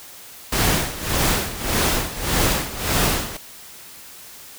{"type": "noise with tremolo", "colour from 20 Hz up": "pink", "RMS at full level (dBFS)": -18, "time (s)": [0.52, 3.37], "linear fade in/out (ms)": 5, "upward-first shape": "sine", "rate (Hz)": 1.7, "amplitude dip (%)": 80, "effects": ["white hiss -41 dBFS RMS until 4.58 s"]}